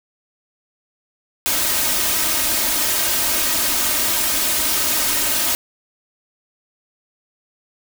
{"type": "noise with comb filter", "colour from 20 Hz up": "white", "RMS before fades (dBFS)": -19, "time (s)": [1.46, 5.55], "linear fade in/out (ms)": 0, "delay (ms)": 3.2, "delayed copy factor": 0.65, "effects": []}